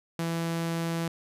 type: tone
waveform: sawtooth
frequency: 166.5 Hz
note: E3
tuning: 18 cents sharp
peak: -24 dBFS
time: 0.19-1.08 s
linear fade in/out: 2 ms
effects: resampled to 32000 Hz